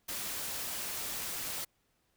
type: noise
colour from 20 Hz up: white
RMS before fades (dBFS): -38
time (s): 0.08-1.65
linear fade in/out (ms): 10
effects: pink hiss -75 dBFS RMS until 2.16 s